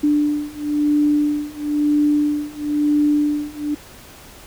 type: beating tone pair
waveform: sine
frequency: 295 / 296 Hz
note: D4 / D4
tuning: +8 / +14 cents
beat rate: 1 Hz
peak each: -19 / -18 dBFS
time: 0.03-3.75 s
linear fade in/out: 10 ms
effects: pink hiss -42 dBFS RMS until 4.46 s